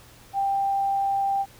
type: tone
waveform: sine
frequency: 789 Hz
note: G5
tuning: 11 cents sharp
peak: -21 dBFS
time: 0.33-1.46 s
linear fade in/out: 50 ms
effects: added 116 Hz sine -56 dBFS peak until 1.59 s + pink hiss -51 dBFS RMS until 1.59 s